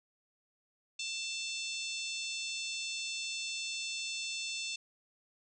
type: harmonic tone with a mistuned harmonic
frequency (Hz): 888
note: A5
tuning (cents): +16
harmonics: 3 / 4 / 5 / 6 / 7 / 8 / 9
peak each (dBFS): -40 / -42 / -44 / -46 / -47 / -48 / -49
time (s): 0.99-4.76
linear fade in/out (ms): 5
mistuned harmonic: 5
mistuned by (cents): -32
effects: none